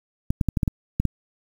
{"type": "clicks", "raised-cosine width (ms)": 5, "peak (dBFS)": -8, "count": 8, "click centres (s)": [0.305, 0.412, 0.487, 0.572, 0.632, 0.678, 1, 1.053], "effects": ["7-bit"]}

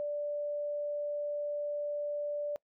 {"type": "tone", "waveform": "sine", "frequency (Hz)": 586, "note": "D5", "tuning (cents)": -4, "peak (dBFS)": -32, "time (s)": [0, 2.56], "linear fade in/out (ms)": 0, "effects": ["noise-tail reverb RT60 0.1 s tail -24 dB re dry"]}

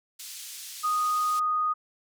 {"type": "band-pass noise", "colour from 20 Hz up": "white", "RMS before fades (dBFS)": -41, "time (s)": [0.19, 1.4], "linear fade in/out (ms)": 10, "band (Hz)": [3200, 9700], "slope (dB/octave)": 12}
{"type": "tone", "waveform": "sine", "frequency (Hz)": 1240, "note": "D#6", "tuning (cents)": -6, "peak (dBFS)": -23, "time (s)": [0.83, 1.74], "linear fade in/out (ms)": 20}
{"effects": []}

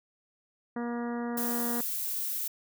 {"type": "harmonic tone", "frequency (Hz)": 238, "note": "A#3", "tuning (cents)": 36, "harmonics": [1, 2, 3, 4, 5, 6, 7, 8], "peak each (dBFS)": [-32, -38, -42, -44, -46, -48, -49, -50], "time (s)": [0.76, 1.81], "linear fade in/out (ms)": 5}
{"type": "noise", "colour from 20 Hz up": "violet", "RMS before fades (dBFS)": -33, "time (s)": [1.37, 2.48], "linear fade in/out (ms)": 5}
{"effects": []}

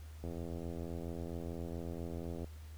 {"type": "click train", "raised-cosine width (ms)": 2, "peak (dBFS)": -30, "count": 187, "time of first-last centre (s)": [0.24, 2.444], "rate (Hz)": 84.4, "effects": ["added 77 Hz sine -47 dBFS peak until 2.77 s", "pink hiss -62 dBFS RMS until 2.77 s"]}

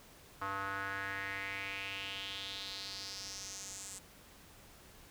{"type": "tone with band-pass filter sweep", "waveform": "square", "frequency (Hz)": 98, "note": "G2", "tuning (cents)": 0, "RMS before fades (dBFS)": -42, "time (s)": [0.41, 3.99], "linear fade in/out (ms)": 10, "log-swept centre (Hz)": [1200, 8000], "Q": 3.9, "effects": ["pink hiss -58 dBFS RMS until 5.1 s"]}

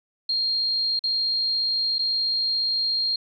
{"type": "tone with dropouts", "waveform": "sine", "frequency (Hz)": 4219, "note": "C8", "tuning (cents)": 14, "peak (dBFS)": -21, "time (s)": [0.29, 3.16], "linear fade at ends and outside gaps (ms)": 5, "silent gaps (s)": [[0.993, 1.038], [1.984, 1.991]], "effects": []}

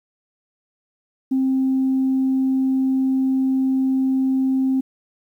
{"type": "tone", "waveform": "sine", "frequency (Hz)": 263.9, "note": "C4", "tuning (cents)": 15, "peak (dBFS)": -15, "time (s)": [1.31, 4.81], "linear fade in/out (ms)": 10, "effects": ["tanh soft clip ceiling -12 dBFS", "9-bit"]}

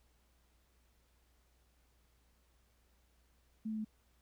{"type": "tone with pitch steps", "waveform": "sine", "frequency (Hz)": [219.1, 217.5, 215.8], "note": ["A3", "A3", "A3"], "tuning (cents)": [-7, -20, -33], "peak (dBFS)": -36, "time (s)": [3.65, 3.848], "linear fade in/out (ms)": 10, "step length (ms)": 66, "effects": ["added 60 Hz sine -70 dBFS peak until 4.21 s", "pink hiss -75 dBFS RMS until 4.21 s"]}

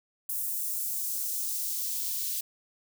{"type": "noise with high-pass filter sweep", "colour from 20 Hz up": "blue", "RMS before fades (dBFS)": -32, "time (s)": [0.29, 2.41], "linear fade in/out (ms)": 5, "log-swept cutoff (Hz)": [9200, 3600], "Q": 0.98, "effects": []}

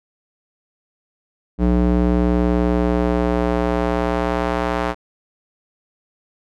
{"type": "tone with band-pass filter sweep", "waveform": "square", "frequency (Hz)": 60.2, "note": "B1", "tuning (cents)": -44, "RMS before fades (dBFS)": -18, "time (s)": [1.58, 4.95], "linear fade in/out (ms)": 50, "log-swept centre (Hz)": [240, 950], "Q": 0.84, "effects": []}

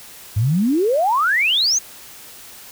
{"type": "exponential sweep", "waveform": "sine", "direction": "up", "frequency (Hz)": [98, 6680], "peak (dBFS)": -14, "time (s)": [0.36, 1.79], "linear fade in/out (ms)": 10, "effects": ["white hiss -40 dBFS RMS until 2.71 s"]}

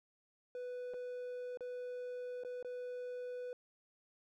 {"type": "tone with dropouts", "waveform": "triangle", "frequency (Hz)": 495.5, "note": "B4", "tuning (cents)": 6, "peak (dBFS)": -39, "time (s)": [0.55, 3.53], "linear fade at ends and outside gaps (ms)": 1, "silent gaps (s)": [[0.937, 0.941], [1.573, 1.607], [2.436, 2.448], [2.627, 2.647]], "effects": []}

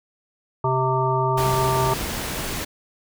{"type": "harmonic tone", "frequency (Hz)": 130.2, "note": "C3", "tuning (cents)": -8, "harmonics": [1, 3, 5, 7, 9], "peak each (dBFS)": [-23, -25, -28, -23, -26], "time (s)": [0.64, 1.94], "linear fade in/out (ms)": 5}
{"type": "noise", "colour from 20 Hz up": "pink", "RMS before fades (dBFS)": -28, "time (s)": [1.37, 2.65], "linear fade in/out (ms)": 10}
{"effects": []}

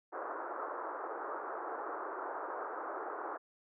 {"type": "band-pass noise", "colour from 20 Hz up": "white", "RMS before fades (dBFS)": -41, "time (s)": [0.12, 3.38], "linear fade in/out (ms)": 20, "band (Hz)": [330, 1400], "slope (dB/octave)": 48, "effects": []}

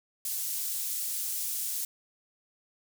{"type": "high-pass noise", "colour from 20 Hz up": "pink", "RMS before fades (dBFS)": -33, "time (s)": [0.25, 1.85], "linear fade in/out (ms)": 2, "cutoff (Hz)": 8600, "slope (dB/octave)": 12, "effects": []}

